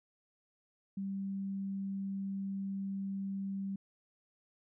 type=tone; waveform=sine; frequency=195.4 Hz; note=G3; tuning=5 cents flat; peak=-35 dBFS; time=0.97-3.76 s; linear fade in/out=5 ms; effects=none